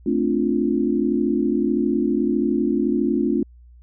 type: chord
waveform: sine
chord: D minor seventh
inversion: second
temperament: equal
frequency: 220 / 261.6 / 293.7 / 349.2 Hz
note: A3 / C4 / D4 / F4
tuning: 0 / 0 / 0 / 0 cents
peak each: -23 dBFS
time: 0.06-3.43 s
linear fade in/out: 5 ms
effects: added 60 Hz sine -44 dBFS peak until 3.82 s